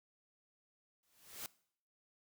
white noise with exponential growth, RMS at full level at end -42 dBFS, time 1.03-1.46 s, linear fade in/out 1 ms, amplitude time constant 92 ms, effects noise-tail reverb RT60 0.6 s tail -21 dB re dry

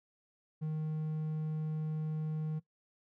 triangle tone, 155.56 Hz, D#3, in tune, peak -31 dBFS, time 0.61-2.6 s, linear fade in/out 20 ms, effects noise-tail reverb RT60 0.1 s tail -19 dB re dry

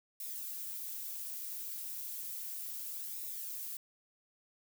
violet noise with flanger, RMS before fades -42 dBFS, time 0.2-3.77 s, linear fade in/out 2 ms, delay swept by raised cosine 0.65 to 6.45 ms, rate 0.33 Hz, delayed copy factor -0.5, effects none

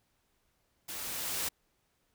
white noise with level ramp, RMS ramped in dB -41 to -33 dBFS, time 0.88-1.49 s, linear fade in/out 10 ms, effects pink hiss -75 dBFS RMS until 2.14 s

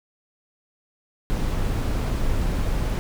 brown noise, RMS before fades -23 dBFS, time 1.3-2.99 s, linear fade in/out 0 ms, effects none

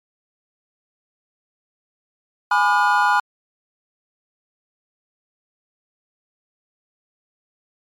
triangle chord, G# diminished seventh, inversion none, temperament just, 830.6 / 996.7 / 1196.1 / 1435.3 Hz, G#5 / B5 / D6 / F6, 0 / +16 / +31 / +47 cents, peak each -17 / -17 / -22 / -17 dBFS, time 2.51-3.2 s, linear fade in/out 5 ms, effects MP3 96 kbps

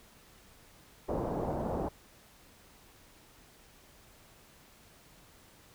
white low-pass noise, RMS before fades -34 dBFS, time 1.08-1.89 s, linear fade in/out 10 ms, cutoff 750 Hz, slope 24 dB/octave, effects pink hiss -59 dBFS RMS until 5.74 s

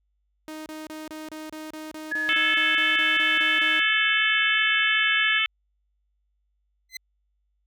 sawtooth tone bursts, 311.1 Hz, D#4, in tune, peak -31 dBFS, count 16, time 0.48-3.795 s, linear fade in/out 0 ms, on 180 ms, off 29 ms
sine tone with vibrato, 1686 Hz, G#6, 26 cents sharp, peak -24 dBFS, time 2.11-5.39 s, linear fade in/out 10 ms, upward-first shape sine, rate 2.9 Hz, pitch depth 18 cents each way
harmonic tone, 437.8 Hz, A4, 9 cents flat, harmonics 3 / 4 / 5 / 6 / 7 / 8, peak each -31 / -32 / -25 / -27 / -26 / -31 dBFS, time 2.29-5.46 s, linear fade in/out 0 ms
20% pulse tone with exponential growth, 2045 Hz, C7, 40 cents flat, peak -24 dBFS, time 6.89-6.97 s, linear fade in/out 5 ms, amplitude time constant 17 ms
effects added 50 Hz sine -69 dBFS peak until 7.66 s

